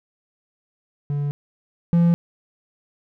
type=tone pair in turn; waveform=triangle; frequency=144.1 / 170.62 Hz; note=D3 / F3; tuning=-33 / -40 cents; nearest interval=minor third; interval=293 cents; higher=second; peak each=-19 / -11 dBFS; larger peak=second; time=1.1-1.31 / 1.93-2.14 s; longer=neither; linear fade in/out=0 ms; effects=none